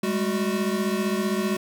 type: tone cluster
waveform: square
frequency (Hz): 198.7 / 214.1 / 369.3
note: G3 / A3 / F#4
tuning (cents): +24 / -47 / -3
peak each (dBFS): -28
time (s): 0.03-1.57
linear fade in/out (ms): 5
effects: none